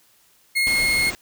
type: tone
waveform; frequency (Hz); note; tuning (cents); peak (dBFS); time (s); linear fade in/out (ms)
35% pulse; 2153; C7; +49; -16; 0.55-1.11; 20
type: band-stop noise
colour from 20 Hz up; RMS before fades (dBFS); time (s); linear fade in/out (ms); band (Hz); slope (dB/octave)
pink; -32; 0.67-1.15; 0; 8400 to 15000; 96
effects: white hiss -58 dBFS RMS until 1.21 s